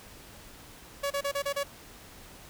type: tone bursts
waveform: sawtooth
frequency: 564 Hz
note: C#5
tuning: 30 cents sharp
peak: -24 dBFS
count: 6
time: 1.03-1.635 s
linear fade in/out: 10 ms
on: 75 ms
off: 31 ms
effects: pink hiss -50 dBFS RMS until 2.49 s